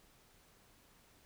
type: silence
effects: pink hiss -66 dBFS RMS until 1.25 s